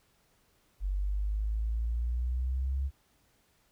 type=exponential sweep; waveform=sine; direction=up; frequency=46.92 to 69 Hz; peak=-28 dBFS; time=0.8-2.91 s; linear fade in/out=50 ms; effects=pink hiss -69 dBFS RMS until 3.71 s